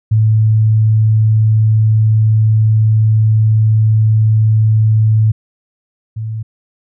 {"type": "tone pair in turn", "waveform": "sine", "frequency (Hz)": [109.3, 110.31], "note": ["A2", "A2"], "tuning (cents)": [-11, 5], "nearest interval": "unison", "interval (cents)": 16, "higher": "second", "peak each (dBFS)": [-7, -18], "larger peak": "first", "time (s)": [[0.11, 5.32], [6.16, 6.43]], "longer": "first", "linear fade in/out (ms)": 10, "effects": []}